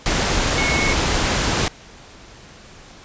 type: tone in noise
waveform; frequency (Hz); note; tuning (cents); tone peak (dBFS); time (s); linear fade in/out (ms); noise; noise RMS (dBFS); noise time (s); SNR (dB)
sine; 2195; C#7; -18; -21; 0.58-0.93; 0; pink; -19; 0.06-1.68; -5
effects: pink hiss -43 dBFS RMS until 3.04 s + resampled to 16000 Hz